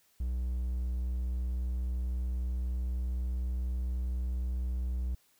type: tone with pitch glide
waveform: triangle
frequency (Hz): 61.74 to 62.1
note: B1 to B1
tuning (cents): 0 to +10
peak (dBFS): -28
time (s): 0.2-5.15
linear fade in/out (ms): 5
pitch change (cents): +10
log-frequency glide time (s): 0.64-3.89
effects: white hiss -68 dBFS RMS until 5.39 s